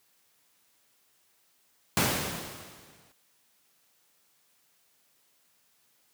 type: noise with exponential decay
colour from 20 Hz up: pink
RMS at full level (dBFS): -23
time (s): 1.97-3.12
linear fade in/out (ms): 1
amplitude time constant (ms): 250
effects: white hiss -68 dBFS RMS until 6.13 s + high-pass 100 Hz 12 dB/octave